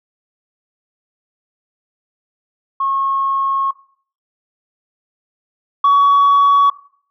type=tone pair in turn; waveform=sine; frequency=1089 / 1127.4 Hz; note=C#6 / C#6; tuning=-31 / +29 cents; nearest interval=minor second; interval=60 cents; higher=second; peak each=-15 / -6 dBFS; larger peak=second; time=2.8-3.71 / 5.84-6.7 s; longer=first; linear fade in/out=5 ms; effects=noise-tail reverb RT60 0.5 s tail -17 dB re dry + tanh soft clip ceiling -6 dBFS

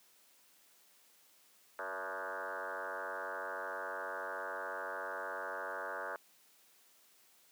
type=tone with frequency modulation; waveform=sine; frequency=1046 Hz; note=C6; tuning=1 cent flat; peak=-38 dBFS; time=1.79-6.16 s; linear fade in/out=0 ms; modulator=93.8 Hz; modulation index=6.2; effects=white hiss -66 dBFS RMS until 7.51 s + high-pass 200 Hz 12 dB/octave

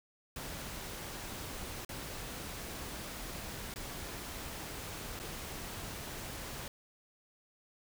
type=noise with dropouts; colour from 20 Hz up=pink; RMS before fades=-43 dBFS; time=0.36-6.68 s; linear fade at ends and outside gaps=2 ms; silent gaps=1.849-1.891 / 3.74-3.759 / 5.192-5.198 s; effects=none

